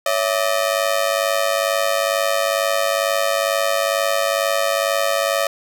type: ring-modulated tone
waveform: sawtooth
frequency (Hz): 611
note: D#5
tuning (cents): -32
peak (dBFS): -10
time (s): 0.06-5.47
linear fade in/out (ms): 2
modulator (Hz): 51.1
effects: none